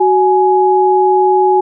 sine tone pair together, 373.1 / 837.6 Hz, F#4 / G#5, +14 / +15 cents, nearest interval octave + major second, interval 1401 cents, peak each -10 dBFS, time 0-1.61 s, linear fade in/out 10 ms, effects none

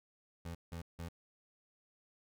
25% pulse tone bursts, 84.2 Hz, E2, 37 cents sharp, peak -38 dBFS, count 3, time 0.45-1.087 s, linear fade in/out 5 ms, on 99 ms, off 170 ms, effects none

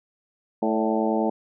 harmonic tone with a mistuned harmonic, 110 Hz, A2, in tune, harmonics 2 / 3 / 4 / 5 / 6 / 7 / 8, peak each -25 / -27 / -28 / -29 / -30 / -30 / -31 dBFS, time 0.62-1.3 s, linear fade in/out 5 ms, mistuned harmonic 5, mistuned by +55 cents, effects none

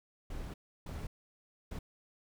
brown noise bursts at uneven times, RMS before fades -41 dBFS, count 3, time 0.3-0.54 / 0.86-1.07 / 1.71-1.79 s, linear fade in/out 5 ms, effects none

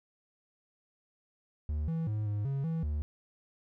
triangle tone with pitch steps, 75.2 / 163.4 / 106.8 / 103.8 / 137.3 / 163.1 / 74.9 Hz, D2 / E3 / G#2 / G#2 / C#3 / E3 / D2, +42 / -15 / +49 / 0 / -16 / -18 / +35 cents, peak -28 dBFS, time 1.69-3.02 s, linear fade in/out 0 ms, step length 190 ms, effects none

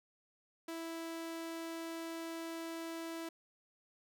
sawtooth tone, 329.6 Hz, E4, in tune, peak -37 dBFS, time 0.68-3.29 s, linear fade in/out 5 ms, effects none

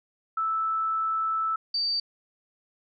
sine tone pair in turn, 1315 / 4623 Hz, E6 / D8, -5 / -28 cents, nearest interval octave + minor seventh, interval 2177 cents, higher second, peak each -24 dBFS, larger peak neither, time 0.37-1.56 / 1.74-2 s, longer first, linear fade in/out 5 ms, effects none

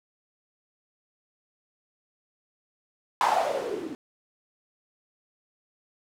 violet noise with low-pass filter sweep, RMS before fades -27 dBFS, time 3.21-3.95 s, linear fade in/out 0 ms, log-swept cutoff 990 to 270 Hz, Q 7.4, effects none

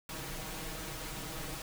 pink noise with comb filter, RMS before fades -41 dBFS, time 0.09-1.62 s, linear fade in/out 2 ms, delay 6.3 ms, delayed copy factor +0.85, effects none

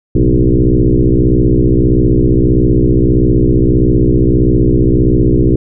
sine tone with frequency modulation, 130.81 Hz, C3, in tune, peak -6 dBFS, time 0.15-5.56 s, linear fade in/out 5 ms, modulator 61.6 Hz, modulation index 4.3, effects none

